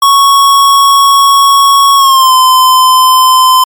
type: tone with pitch glide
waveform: square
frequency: 1108.7 to 1028.5 Hz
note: C#6 to C6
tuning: 0 to -30 cents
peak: -3 dBFS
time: 0.02-3.64 s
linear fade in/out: 5 ms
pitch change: -130 cents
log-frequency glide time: 1.96-2.33 s
effects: MP3 96 kbps